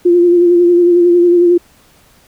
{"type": "tone with vibrato", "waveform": "sine", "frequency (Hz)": 349.2, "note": "F4", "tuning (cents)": 0, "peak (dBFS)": -5, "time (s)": [0.05, 1.58], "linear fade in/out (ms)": 10, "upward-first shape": "sine", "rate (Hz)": 11, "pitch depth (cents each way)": 31, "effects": ["pink hiss -48 dBFS RMS until 2.27 s"]}